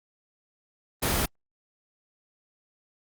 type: noise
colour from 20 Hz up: pink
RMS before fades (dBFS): -25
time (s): 1.02-1.26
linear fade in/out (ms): 10
effects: Opus 24 kbps